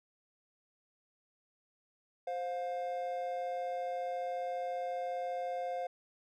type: tone pair together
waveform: triangle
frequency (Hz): 523.3 / 708.7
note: C5 / F5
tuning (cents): 0 / +25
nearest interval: perfect fourth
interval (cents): 525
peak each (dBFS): -36 / -35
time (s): 2.27-5.87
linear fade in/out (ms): 5
effects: none